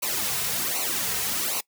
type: noise with flanger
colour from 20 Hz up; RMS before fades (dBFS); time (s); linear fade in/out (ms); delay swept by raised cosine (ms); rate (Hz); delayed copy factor
white; -27; 0.02-1.61; 10; 0.58 to 3.58; 1.3; -0.8
effects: noise-tail reverb RT60 0.1 s tail -22 dB re dry